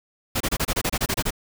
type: noise bursts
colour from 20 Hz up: pink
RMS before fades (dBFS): -23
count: 12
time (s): 0.35-1.307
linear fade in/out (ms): 10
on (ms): 55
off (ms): 27
effects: none